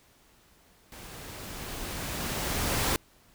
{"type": "noise with level ramp", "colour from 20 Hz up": "pink", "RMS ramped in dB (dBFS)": [-46, -26], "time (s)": [0.92, 2.96], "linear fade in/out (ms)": 0, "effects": ["pink hiss -61 dBFS RMS until 3.34 s"]}